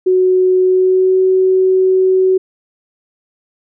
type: tone with pitch glide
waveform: sine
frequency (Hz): 370 to 375.2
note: F#4 to F#4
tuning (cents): 0 to +24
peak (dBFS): -8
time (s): 0.06-2.38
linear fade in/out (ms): 10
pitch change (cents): +24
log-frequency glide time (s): 0.61-1.19
effects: none